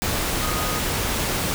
sine tone in noise, 1244.5 Hz, D#6, in tune, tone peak -30 dBFS, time 0.42-0.79 s, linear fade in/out 0 ms, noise pink, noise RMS -24 dBFS, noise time 0.02-1.54 s, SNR -9 dB, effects none

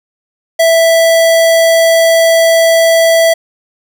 square tone, 659.3 Hz, E5, in tune, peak -6 dBFS, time 0.59-3.34 s, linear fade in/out 10 ms, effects none

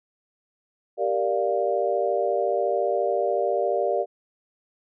sine chord, G minor seventh, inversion none, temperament equal, 392 / 466.2 / 587.3 / 698.5 Hz, G4 / Bb4 / D5 / F5, 0 / 0 / 0 / 0 cents, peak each -27 / -27 / -25 / -27 dBFS, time 0.97-4.06 s, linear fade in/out 50 ms, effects none

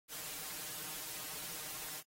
white noise with comb filter, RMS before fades -44 dBFS, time 0.08-2.03 s, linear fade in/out 50 ms, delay 6.5 ms, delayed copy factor +0.9, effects AAC 48 kbps

